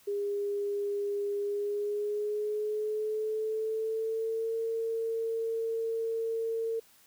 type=tone with pitch glide; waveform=sine; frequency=406.1 to 453.2 Hz; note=G#4 to A#4; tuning=-39 to -49 cents; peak=-29 dBFS; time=0.07-6.8 s; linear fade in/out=10 ms; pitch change=+190 cents; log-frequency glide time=1.38-4.57 s; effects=white hiss -61 dBFS RMS until 7.06 s